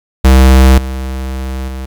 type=tone with level steps; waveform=square; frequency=65.41 Hz; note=C2; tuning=in tune; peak=-3 / -18 / -21 dBFS; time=0.24-1.86 s; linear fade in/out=10 ms; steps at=0.78 / 1.68 s; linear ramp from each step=2 ms; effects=7-bit